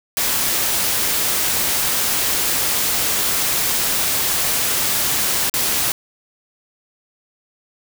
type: noise with dropouts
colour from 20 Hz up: white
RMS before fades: -19 dBFS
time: 0.17-5.92 s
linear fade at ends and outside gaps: 1 ms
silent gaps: 5.497-5.539 s
effects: none